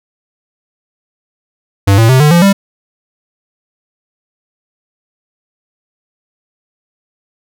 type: tone with pitch steps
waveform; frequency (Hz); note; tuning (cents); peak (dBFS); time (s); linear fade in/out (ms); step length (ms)
square; 98.7 / 113.38 / 130.24 / 149.6 / 171.85 / 197.4; G2 / A#2 / C3 / D3 / F3 / G3; +12 / -48 / -8 / +32 / -28 / +12; -5; 1.87-2.53; 10; 110
effects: none